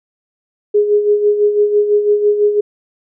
sine tone with tremolo, 415.3 Hz, G#4, in tune, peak -7 dBFS, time 0.74-2.61 s, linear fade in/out 10 ms, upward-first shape sine, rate 6 Hz, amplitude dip 60%, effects none

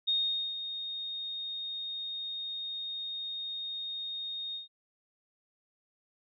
sine tone with ADSR envelope, 3704 Hz, A#7, 12 cents flat, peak -25 dBFS, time 0.07-4.68 s, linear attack 17 ms, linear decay 450 ms, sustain -10 dB, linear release 130 ms, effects none

